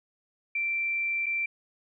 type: tone with dropouts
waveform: sine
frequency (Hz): 2349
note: D7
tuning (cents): 0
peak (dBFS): -26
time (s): 0.55-1.46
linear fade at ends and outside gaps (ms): 5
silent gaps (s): 1.26-1.264
effects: none